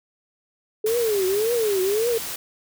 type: tone with vibrato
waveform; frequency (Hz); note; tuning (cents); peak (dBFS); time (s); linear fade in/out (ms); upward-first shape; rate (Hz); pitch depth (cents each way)
sine; 422.2; G#4; +29; -19; 0.84-2.18; 5; triangle; 1.8; 250
type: noise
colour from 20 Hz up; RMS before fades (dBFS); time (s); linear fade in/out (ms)
white; -31; 0.86-2.36; 5
effects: none